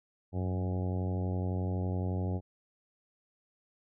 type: harmonic tone with a mistuned harmonic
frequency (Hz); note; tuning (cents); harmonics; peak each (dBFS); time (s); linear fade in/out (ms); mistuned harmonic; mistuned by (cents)
91.8; F#2; -13; 1 / 2 / 3 / 4 / 5 / 6 / 7 / 8 / 9; -31 / -37 / -41 / -43 / -45 / -47 / -48 / -49 / -50; 0.32-2.41; 50; 1; +34
effects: none